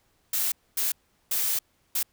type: noise bursts at uneven times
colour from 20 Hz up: blue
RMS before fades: -26 dBFS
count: 4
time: 0.33-0.52 / 0.77-0.92 / 1.31-1.59 / 1.95-2.03 s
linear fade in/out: 5 ms
effects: pink hiss -68 dBFS RMS until 2.12 s